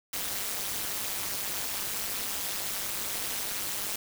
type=noise with amplitude modulation; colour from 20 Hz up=white; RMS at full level=-29 dBFS; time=0.13-3.96 s; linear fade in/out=5 ms; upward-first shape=sine; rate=205 Hz; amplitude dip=100%; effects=none